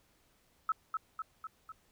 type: tone with echo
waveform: sine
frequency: 1299 Hz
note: E6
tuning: 26 cents flat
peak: -27 dBFS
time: 0.69-0.72 s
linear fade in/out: 2 ms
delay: 250 ms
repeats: 4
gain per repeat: -4 dB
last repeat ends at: 1.72 s
effects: pink hiss -70 dBFS RMS until 1.91 s